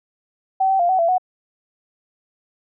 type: tone with pitch steps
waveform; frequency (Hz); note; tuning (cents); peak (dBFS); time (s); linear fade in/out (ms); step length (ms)
sine; 765 / 771 / 696 / 752 / 673 / 737; G5 / G5 / F5 / F#5 / E5 / F#5; -42 / -29 / -6 / +28 / +36 / -7; -14; 0.6-1.182; 10; 97
effects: none